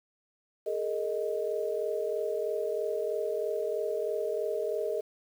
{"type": "chord", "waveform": "sine", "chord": "Ab suspended second", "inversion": "none", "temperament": "equal with one note detuned", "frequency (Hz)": [415.3, 458.4, 622.3], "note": ["Ab4", "Bb4", "Eb5"], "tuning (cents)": [0, -29, 0], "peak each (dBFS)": -33, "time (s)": [0.66, 5.01], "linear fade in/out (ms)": 10, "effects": ["9-bit"]}